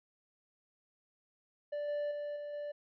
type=tone with level steps; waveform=triangle; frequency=586 Hz; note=D5; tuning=4 cents flat; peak=-33 / -31 / -35 / -38 / -36 dBFS; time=1.72-2.72 s; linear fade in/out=10 ms; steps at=1.88 / 2.11 / 2.36 / 2.53 s; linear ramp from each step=5 ms; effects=resampled to 11025 Hz